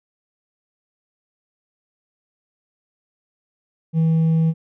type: tone with hard clipping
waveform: triangle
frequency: 161.9 Hz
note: E3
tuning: 31 cents flat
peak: -13 dBFS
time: 3.93-4.54 s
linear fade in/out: 50 ms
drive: 1 dB
effects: none